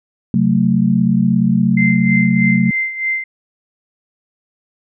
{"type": "chord", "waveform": "sine", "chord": "F# diminished", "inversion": "second", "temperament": "just", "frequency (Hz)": [133.2, 185, 222], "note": ["C3", "F#3", "A3"], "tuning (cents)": [31, 0, 16], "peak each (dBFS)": [-18, -14, -14], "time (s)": [0.34, 2.71], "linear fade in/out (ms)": 2}
{"type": "tone with tremolo", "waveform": "sine", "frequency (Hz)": 2082, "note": "C7", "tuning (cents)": -9, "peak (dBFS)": -14, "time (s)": [1.77, 3.24], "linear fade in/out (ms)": 5, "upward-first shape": "sine", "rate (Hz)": 3.2, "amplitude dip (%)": 70}
{"effects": []}